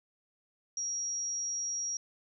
sine tone, 5670 Hz, F8, 25 cents sharp, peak -32 dBFS, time 0.77-1.97 s, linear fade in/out 2 ms, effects none

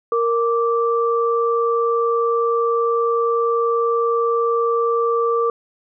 sine tone pair together, 465.3 / 1169.8 Hz, A#4 / D6, -3 / -7 cents, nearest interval octave + major third, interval 1596 cents, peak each -17 / -20 dBFS, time 0.12-5.5 s, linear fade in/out 2 ms, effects none

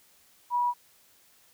sine tone, 971 Hz, B5, 30 cents flat, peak -23 dBFS, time 0.5-0.74 s, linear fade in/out 50 ms, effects white hiss -61 dBFS RMS until 1.53 s

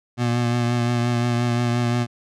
25% pulse tone with vibrato, 120 Hz, B2, 49 cents flat, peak -15 dBFS, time 0.17-2.07 s, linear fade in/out 50 ms, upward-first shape triangle, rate 5.7 Hz, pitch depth 29 cents each way, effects low-pass 7000 Hz 12 dB/octave

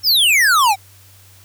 square exponential sweep, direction down, 5480 to 745 Hz, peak -11 dBFS, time 0.03-0.76 s, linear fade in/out 50 ms, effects added 96 Hz sine -46 dBFS peak until 1.44 s + white hiss -48 dBFS RMS until 1.44 s

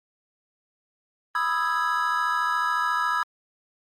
triangle chord, E major seventh, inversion second, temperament equal, 987.8 / 1244.5 / 1318.5 / 1661.2 Hz, B5 / D#6 / E6 / G#6, 0 / 0 / 0 / 0 cents, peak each -26 dBFS, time 1.35-3.23 s, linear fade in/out 2 ms, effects Opus 32 kbps

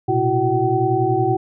sine tone cluster, 117.2 / 127.8 / 336.5 / 374.7 / 761 Hz, A#2 / C3 / E4 / F#4 / F#5, +10 / -40 / +36 / +22 / +48 cents, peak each -24 / -24 / -22 / -20 / -20 dBFS, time 0.08-1.37 s, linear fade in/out 10 ms, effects none

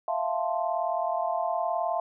sine chord, F major seventh, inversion third, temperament equal, 659.3 / 698.5 / 880 / 1046.5 Hz, E5 / F5 / A5 / C6, 0 / 0 / 0 / 0 cents, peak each -30 / -29 / -33 / -34 dBFS, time 0.08-2 s, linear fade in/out 2 ms, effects none

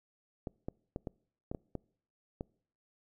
clicks, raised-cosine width 2 ms, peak -24 dBFS, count 8, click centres 0.472 / 0.685 / 0.961 / 1.072 / 1.515 / 1.548 / 1.753 / 2.409 s, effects noise-tail reverb RT60 0.6 s tail -26 dB re dry

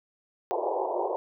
pink band-pass noise, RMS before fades -29 dBFS, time 0.51-1.16 s, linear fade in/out 0 ms, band 350 to 990 Hz, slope 96 dB/octave, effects none

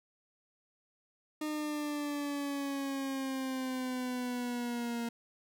40% pulse exponential sweep, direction down, 306.1 to 233.1 Hz, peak -33 dBFS, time 1.41-5.09 s, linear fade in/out 5 ms, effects none

